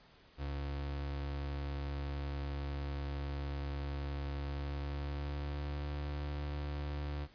35% pulse tone with pitch glide, 70.8 to 72.83 Hz, C#2 to D2, +37 to -14 cents, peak -35 dBFS, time 0.37-7.28 s, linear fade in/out 50 ms, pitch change +49 cents, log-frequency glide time 4.53-5.88 s, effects pink hiss -62 dBFS RMS until 7.34 s + resampled to 11025 Hz

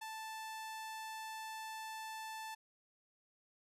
sawtooth tone, 880 Hz, A5, in tune, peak -40 dBFS, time 0.01-2.55 s, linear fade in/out 10 ms, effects resampled to 32000 Hz

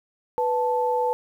sine tone pair together, 493.9 / 877.5 Hz, B4 / A5, 0 / -5 cents, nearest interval minor seventh, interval 995 cents, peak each -23 dBFS, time 0.38-1.13 s, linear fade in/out 0 ms, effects 9-bit

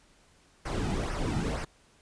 brown noise with flanger, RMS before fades -31 dBFS, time 0.65-1.65 s, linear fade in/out 10 ms, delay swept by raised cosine 0.26 to 1.86 ms, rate 2.1 Hz, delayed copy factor -0.65, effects pink hiss -62 dBFS RMS until 2.01 s + resampled to 22050 Hz

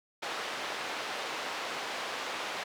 pink band-pass noise, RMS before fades -37 dBFS, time 0.22-2.64 s, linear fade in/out 10 ms, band 550 to 4100 Hz, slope 12 dB/octave, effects none

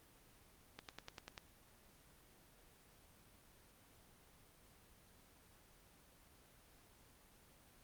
click train, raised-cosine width 0.2 ms, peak -30 dBFS, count 7, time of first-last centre 0.79-1.378 s, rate 10.2 Hz, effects pink hiss -66 dBFS RMS until 7.83 s + Opus 24 kbps

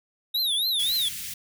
square tone with vibrato, 3729 Hz, A#7, in tune, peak -23 dBFS, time 0.34-1.09 s, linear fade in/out 10 ms, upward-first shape triangle, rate 3.7 Hz, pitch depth 210 cents each way
white band-stop noise, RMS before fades -35 dBFS, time 0.79-1.34 s, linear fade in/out 5 ms, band 210 to 1900 Hz, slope 24 dB/octave
effects none

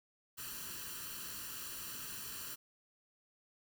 white noise with comb filter, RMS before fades -45 dBFS, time 0.37-2.56 s, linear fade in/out 20 ms, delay 0.69 ms, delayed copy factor +0.75, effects none

